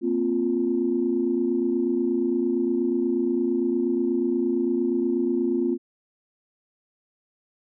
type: chord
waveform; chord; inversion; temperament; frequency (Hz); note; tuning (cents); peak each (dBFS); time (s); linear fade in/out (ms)
sine; Bb suspended second; none; equal; 233.1 / 261.6 / 349.2; Bb3 / C4 / F4; 0 / 0 / 0; -27 / -25 / -23; 0.01-5.78; 50
effects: tanh soft clip ceiling -11 dBFS